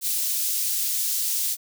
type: high-pass noise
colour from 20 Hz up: white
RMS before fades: -25 dBFS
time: 0.01-1.57 s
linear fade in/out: 50 ms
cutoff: 4800 Hz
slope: 12 dB/octave
effects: none

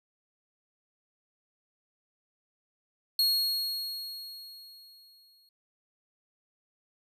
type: tone with exponential decay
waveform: 45% pulse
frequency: 4300 Hz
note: C8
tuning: 47 cents sharp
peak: -21 dBFS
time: 3.19-5.49 s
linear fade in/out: 2 ms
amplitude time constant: 500 ms
effects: resampled to 32000 Hz

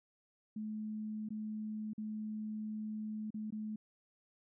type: tone with dropouts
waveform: sine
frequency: 214.9 Hz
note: A3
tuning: 41 cents flat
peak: -38 dBFS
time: 0.56-3.76 s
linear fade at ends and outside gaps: 5 ms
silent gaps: 1.289-1.304 / 1.934-1.979 / 3.305-3.342 / 3.506-3.523 s
effects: none

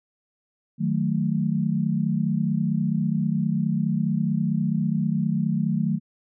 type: chord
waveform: sine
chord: D# diminished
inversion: none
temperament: equal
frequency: 155.56 / 185 / 220 Hz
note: D#3 / F#3 / A3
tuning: 0 / 0 / 0 cents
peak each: -25 dBFS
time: 0.78-6 s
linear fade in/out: 50 ms
effects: none

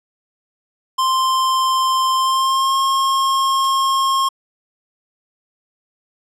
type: tone with pitch glide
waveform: square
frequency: 1046.5 to 1075.3 Hz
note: C6 to C6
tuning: 0 to +47 cents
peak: -15 dBFS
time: 0.98-4.29 s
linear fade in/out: 10 ms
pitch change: +47 cents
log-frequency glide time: 2.16-2.77 s
type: noise with exponential decay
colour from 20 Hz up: blue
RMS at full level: -32 dBFS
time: 3.64-3.82 s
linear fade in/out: 1 ms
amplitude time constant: 39 ms
effects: low-pass 10000 Hz 12 dB/octave

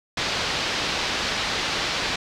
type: low-pass noise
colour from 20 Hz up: white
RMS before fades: -26 dBFS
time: 0.17-2.16 s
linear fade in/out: 5 ms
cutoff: 4800 Hz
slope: 24 dB/octave
effects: none

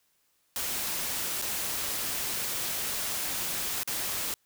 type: noise with dropouts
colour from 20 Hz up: white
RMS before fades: -32 dBFS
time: 0.56-4.34 s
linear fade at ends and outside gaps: 1 ms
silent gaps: 1.416-1.422 / 3.833-3.875 s
effects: white hiss -71 dBFS RMS until 4.45 s

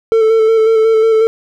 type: tone with vibrato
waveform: triangle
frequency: 444.6 Hz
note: A4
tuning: 18 cents sharp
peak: -5 dBFS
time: 0.12-1.27 s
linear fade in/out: 0 ms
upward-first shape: square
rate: 5.5 Hz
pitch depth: 20 cents each way
effects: none

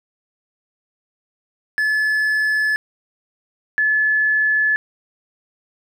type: tone pair in turn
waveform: triangle / sine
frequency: 1723 / 1723 Hz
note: A6 / A6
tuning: -37 / -37 cents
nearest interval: unison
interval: 0 cents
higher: neither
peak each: -14 dBFS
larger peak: neither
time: 1.78-2.76 / 3.78-4.76 s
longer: neither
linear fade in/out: 0 ms
effects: none

